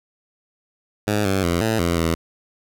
10% pulse tone with pitch steps, 104.6 / 96.5 / 85.9 / 111.7 / 85.5 / 82.6 Hz, G#2 / G2 / F2 / A2 / F2 / E2, +13 / -27 / -28 / +27 / -36 / +4 cents, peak -10 dBFS, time 1.07-2.15 s, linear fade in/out 10 ms, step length 180 ms, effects none

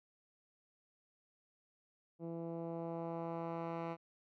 10% pulse tone with low-pass filter sweep, 166.8 Hz, E3, 21 cents sharp, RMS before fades -42 dBFS, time 2.19-3.97 s, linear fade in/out 50 ms, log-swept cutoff 400 to 1800 Hz, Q 1, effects none

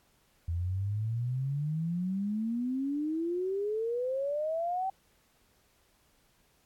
sine exponential sweep, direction up, 82.41 to 777 Hz, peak -29 dBFS, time 0.48-4.9 s, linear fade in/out 5 ms, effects pink hiss -68 dBFS RMS until 6.65 s + AAC 64 kbps

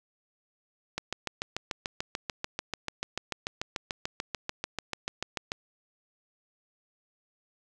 click train, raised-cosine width 0.2 ms, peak -14 dBFS, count 32, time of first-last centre 0.98-5.519 s, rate 6.83 Hz, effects none

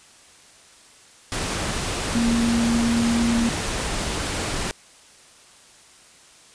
sine tone in noise, 233.1 Hz, A#3, in tune, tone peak -18 dBFS, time 2.15-3.49 s, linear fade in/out 0 ms, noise pink, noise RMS -26 dBFS, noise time 1.32-4.71 s, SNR +5 dB, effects white hiss -50 dBFS RMS until 6.54 s + resampled to 22050 Hz

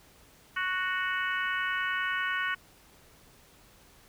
harmonic tone, 370 Hz, F#4, in tune, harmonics 3 / 4 / 5 / 6 / 7 / 8, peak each -35 / -31 / -34 / -39 / -43 / -40 dBFS, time 0.56-2.55 s, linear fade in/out 10 ms, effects pink hiss -58 dBFS RMS until 4.08 s

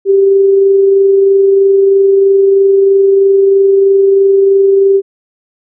sine tone with amplitude modulation, 392 Hz, G4, in tune, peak -3 dBFS, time 0.05-5.02 s, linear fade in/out 50 ms, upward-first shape sine, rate 23.1 Hz, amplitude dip 25%, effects none

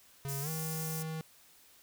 square tone with pitch glide, 138.59 to 159.2 Hz, C#3 to D#3, 0 to +40 cents, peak -37 dBFS, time 0.25-1.21 s, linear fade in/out 0 ms, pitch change +240 cents, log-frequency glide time 0.41-0.49 s
white high-pass noise, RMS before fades -41 dBFS, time 0.28-1.03 s, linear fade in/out 10 ms, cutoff 4900 Hz, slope 48 dB/octave
effects white hiss -61 dBFS RMS until 1.82 s

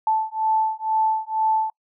sine beating tone pair, 876 / 878.1 Hz, A5 / A5, -8 / -4 cents, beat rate 2.1 Hz, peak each -22 dBFS, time 0.07-1.7 s, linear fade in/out 2 ms, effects noise-tail reverb RT60 0.1 s tail -26 dB re dry

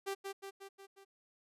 sawtooth tone with echo, 392 Hz, G4, in tune, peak -32 dBFS, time 0.06-0.15 s, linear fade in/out 20 ms, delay 180 ms, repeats 5, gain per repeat -4 dB, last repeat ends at 1.05 s, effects resampled to 32000 Hz

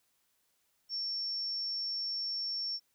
sine tone, 5450 Hz, F8, 43 cents flat, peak -33 dBFS, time 0.89-2.8 s, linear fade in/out 50 ms, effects white hiss -75 dBFS RMS until 2.94 s

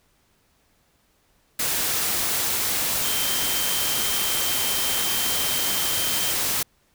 sine tone in noise, 3136 Hz, G7, in tune, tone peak -30 dBFS, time 3.04-6.32 s, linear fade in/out 5 ms, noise white, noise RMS -24 dBFS, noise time 1.59-6.63 s, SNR -9 dB, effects pink hiss -64 dBFS RMS until 6.94 s

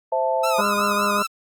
sine chord, A minor, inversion first, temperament equal, 523.3 / 659.3 / 880 Hz, C5 / E5 / A5, 0 / 0 / 0 cents, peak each -23 dBFS, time 0.12-0.61 s, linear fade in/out 5 ms
sawtooth tone with vibrato, 1288 Hz, E6, 41 cents flat, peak -20 dBFS, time 0.43-1.27 s, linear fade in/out 10 ms, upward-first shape triangle, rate 5.3 Hz, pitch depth 96 cents each way
harmonic tone, 204.1 Hz, G#3, 30 cents flat, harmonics 1 / 2 / 3 / 5 / 6 / 7, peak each -27 / -29 / -27 / -25 / -25 / -28 dBFS, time 0.58-1.23 s, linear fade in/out 10 ms
effects Opus 32 kbps

